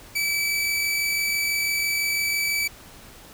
sawtooth tone pair together, 2300 / 2346 Hz, D7 / D7, -37 / -2 cents, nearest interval unison, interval 35 cents, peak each -19 / -31 dBFS, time 0.15-2.68 s, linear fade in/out 10 ms, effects pink hiss -46 dBFS RMS until 3.33 s

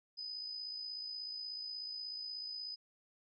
sine tone with amplitude modulation, 5000 Hz, D#8, 8 cents sharp, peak -39 dBFS, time 0.17-2.76 s, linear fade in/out 20 ms, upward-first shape sine, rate 56.5 Hz, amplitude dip 45%, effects none

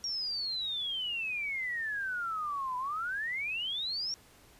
sine exponential two-way sweep, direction down then up, 5640 to 987.8 to 5640 Hz, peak -32 dBFS, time 0.04-4.14 s, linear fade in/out 0 ms, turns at 2.77 s, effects pink hiss -59 dBFS RMS until 4.59 s + resampled to 32000 Hz

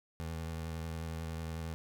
25% pulse tone with vibrato, 81.3 Hz, E2, 23 cents flat, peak -34 dBFS, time 0.2-1.74 s, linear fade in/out 0 ms, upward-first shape triangle, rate 11 Hz, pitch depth 30 cents each way, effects none

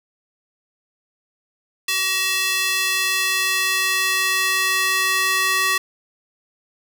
square tone with high-pass filter sweep, 378.8 Hz, F#4, 41 cents sharp, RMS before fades -20 dBFS, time 1.88-5.78 s, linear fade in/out 5 ms, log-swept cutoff 2600 to 1600 Hz, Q 1.3, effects 8-bit

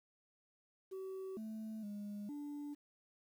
sine tone with pitch steps, 380.7 / 218.8 / 205.4 / 291.1 Hz, F#4 / A3 / G#3 / D4, +49 / -9 / -19 / -15 cents, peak -40 dBFS, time 0.91-2.75 s, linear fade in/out 20 ms, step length 460 ms, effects tanh soft clip ceiling -41 dBFS + 11-bit

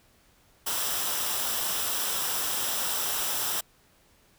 white noise with comb filter, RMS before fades -29 dBFS, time 0.66-3.61 s, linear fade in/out 10 ms, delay 0.45 ms, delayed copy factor -0.5, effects pink hiss -62 dBFS RMS until 4.38 s

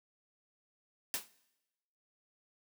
white noise with exponential decay, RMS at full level -31 dBFS, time 1.14-1.29 s, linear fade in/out 0 ms, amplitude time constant 31 ms, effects noise-tail reverb RT60 1.0 s tail -21 dB re dry + high-pass 200 Hz 12 dB/octave

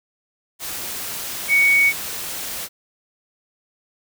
sine tone in noise, 2234 Hz, C#7, 13 cents sharp, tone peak -12 dBFS, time 1.48-1.93 s, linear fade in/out 50 ms, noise white, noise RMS -29 dBFS, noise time 0.59-2.69 s, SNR +14 dB, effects none

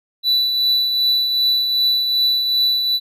triangle tone with tremolo, 3967 Hz, B7, 7 cents sharp, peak -11 dBFS, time 0.23-3 s, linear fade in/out 50 ms, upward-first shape triangle, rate 2.6 Hz, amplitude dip 45%, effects none

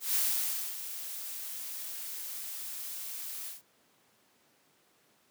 blue noise with ADSR envelope, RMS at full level -28 dBFS, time 0-3.62 s, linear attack 150 ms, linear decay 590 ms, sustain -12 dB, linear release 150 ms, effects pink hiss -67 dBFS RMS until 5.3 s + high-pass 200 Hz 12 dB/octave

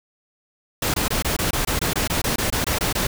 pink noise bursts, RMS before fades -22 dBFS, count 16, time 0.82-3.07 s, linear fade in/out 5 ms, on 120 ms, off 22 ms, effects none

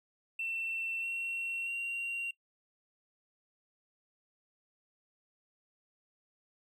triangle tone with pitch steps, 2691 / 2724 / 2757 Hz, E7 / F7 / F7, +35 / -44 / -23 cents, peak -31 dBFS, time 0.39-2.31 s, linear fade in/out 5 ms, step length 640 ms, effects noise-tail reverb RT60 0.1 s tail -22 dB re dry + tanh soft clip ceiling -30 dBFS

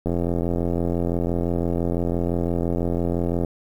click train, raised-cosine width 2 ms, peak -11 dBFS, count 292, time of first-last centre 0.06-3.448 s, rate 85.9 Hz, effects 8-bit

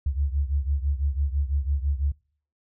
sine beating tone pair, 68.8 / 74.8 Hz, C#2 / D2, -12 / +32 cents, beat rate 6 Hz, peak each -24 / -27 dBFS, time 0.06-2.12 s, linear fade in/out 5 ms, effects noise-tail reverb RT60 0.5 s tail -25 dB re dry

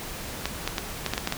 clicks, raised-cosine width 0.2 ms, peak -8 dBFS, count 8, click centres 0.456 / 0.676 / 0.782 / 1.063 / 1.136 / 1.179 / 1.274 / 1.324 s, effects pink hiss -36 dBFS RMS until 1.37 s

